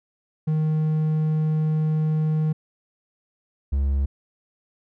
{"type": "tone pair in turn", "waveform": "triangle", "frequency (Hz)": [155.6, 69.14], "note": ["D#3", "C#2"], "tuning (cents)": [0, -4], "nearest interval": "octave + major second", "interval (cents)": 1404, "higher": "first", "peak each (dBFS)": -17, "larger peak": "neither", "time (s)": [[0.47, 2.53], [3.72, 4.06]], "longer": "first", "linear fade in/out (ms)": 10, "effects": []}